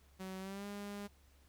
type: tone with pitch glide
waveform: sawtooth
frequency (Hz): 188.5 to 203.2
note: F#3 to G#3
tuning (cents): +32 to -38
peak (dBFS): -39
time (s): 0.19-1.08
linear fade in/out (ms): 20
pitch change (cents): +130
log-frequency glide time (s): 0.39-0.66
effects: added 69 Hz sine -64 dBFS peak until 1.48 s + pink hiss -70 dBFS RMS until 1.48 s